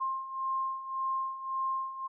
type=beating tone pair; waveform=sine; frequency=1059 / 1060.8 Hz; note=C6 / C6; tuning=+21 / +23 cents; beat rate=1.8 Hz; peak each=-37 / -32 dBFS; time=0-2.08 s; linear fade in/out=20 ms; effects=none